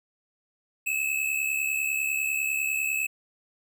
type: tone pair together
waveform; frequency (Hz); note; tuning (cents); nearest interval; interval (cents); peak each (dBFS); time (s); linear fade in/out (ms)
square; 2556 / 2626; D#7 / E7; +46 / -7; unison; 47; -30 / -28; 0.86-3.07; 10
effects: none